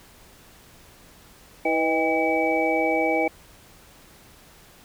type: tone cluster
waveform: sine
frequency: 322.4 / 491.4 / 629 / 803 / 2286 Hz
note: E4 / B4 / D#5 / G5 / D7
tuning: -38 / -9 / +19 / +41 / -47 cents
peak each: -26 dBFS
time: 1.65-3.28 s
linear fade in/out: 5 ms
effects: pink hiss -51 dBFS RMS until 4.84 s